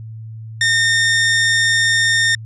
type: tone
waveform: sawtooth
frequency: 1825 Hz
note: A#6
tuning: 37 cents flat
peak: -9 dBFS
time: 0.61-2.35 s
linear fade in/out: 2 ms
effects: added 111 Hz sine -29 dBFS peak until 2.45 s + resampled to 22050 Hz